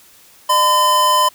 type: tone pair together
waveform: square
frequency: 605 / 1017.5 Hz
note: D#5 / C6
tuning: -49 / -49 cents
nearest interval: major sixth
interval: 900 cents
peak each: -22 / -12 dBFS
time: 0.49-1.29 s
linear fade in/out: 10 ms
effects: white hiss -47 dBFS RMS until 1.34 s